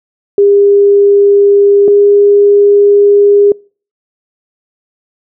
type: tone pair in turn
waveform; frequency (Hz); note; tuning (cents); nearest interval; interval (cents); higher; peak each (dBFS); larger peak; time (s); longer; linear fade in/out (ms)
sine; 403.2 / 406.7; G4 / G#4; +49 / -36; unison; 15; second; -3; neither; 0.38-1.88 / 1.88-3.52; second; 2
effects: noise-tail reverb RT60 0.4 s tail -26 dB re dry